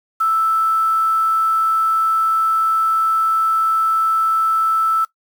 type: tone with quantisation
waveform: sine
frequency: 1318.5 Hz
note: E6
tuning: in tune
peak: -13 dBFS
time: 0.2-5.05 s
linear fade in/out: 10 ms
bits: 6
effects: noise-tail reverb RT60 0.1 s tail -17 dB re dry